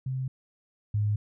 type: tone pair in turn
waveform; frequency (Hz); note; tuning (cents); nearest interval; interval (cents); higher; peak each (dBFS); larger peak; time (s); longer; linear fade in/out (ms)
sine; 130.81 / 104.56; C3 / G#2; 0 / +12; major third; 388; first; -28 / -23; second; 0.06-0.28 / 0.94-1.16; neither; 5
effects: none